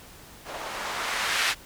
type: noise with low-pass filter sweep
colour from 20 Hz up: violet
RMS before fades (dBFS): -29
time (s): 0.44-1.55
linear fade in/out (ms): 50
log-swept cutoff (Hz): 630 to 2100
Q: 0.96
effects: pink hiss -48 dBFS RMS until 1.65 s